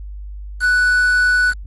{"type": "tone with quantisation", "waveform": "triangle", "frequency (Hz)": 1483, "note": "F#6", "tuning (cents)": 4, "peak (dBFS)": -10, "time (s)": [0.6, 1.54], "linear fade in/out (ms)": 50, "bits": 5, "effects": ["added 50 Hz sine -28 dBFS peak until 1.66 s", "AAC 32 kbps"]}